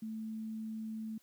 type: tone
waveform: sine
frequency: 220 Hz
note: A3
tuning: in tune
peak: -38 dBFS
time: 0.02-1.18 s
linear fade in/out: 5 ms
effects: white hiss -69 dBFS RMS until 1.22 s + high-pass 60 Hz 12 dB/octave